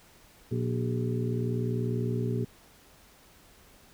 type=harmonic tone with a mistuned harmonic; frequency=60 Hz; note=B1; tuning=49 cents flat; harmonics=2 / 3 / 4 / 5 / 6 / 7; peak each=-29 / -37 / -34 / -42 / -36 / -37 dBFS; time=0.51-2.45 s; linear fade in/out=10 ms; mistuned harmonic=6; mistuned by=+91 cents; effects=pink hiss -57 dBFS RMS until 3.93 s